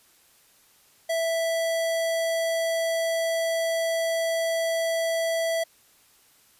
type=tone; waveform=square; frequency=659.3 Hz; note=E5; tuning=in tune; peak=-24 dBFS; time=1.09-5.64 s; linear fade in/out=10 ms; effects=white hiss -59 dBFS RMS until 6.59 s + resampled to 32000 Hz